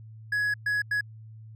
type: tone bursts at uneven times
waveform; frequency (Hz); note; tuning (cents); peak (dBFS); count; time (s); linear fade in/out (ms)
triangle; 1677; G#6; +16; -22; 3; 0.32-0.54 / 0.66-0.82 / 0.91-1.01; 5
effects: added 110 Hz sine -43 dBFS peak until 1.55 s